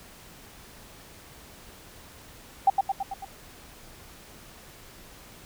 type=tone with echo; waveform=sine; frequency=783 Hz; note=G5; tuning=2 cents flat; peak=-14 dBFS; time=2.67-2.7 s; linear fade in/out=5 ms; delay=110 ms; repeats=5; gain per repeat=-4 dB; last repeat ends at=3.25 s; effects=pink hiss -49 dBFS RMS until 5.45 s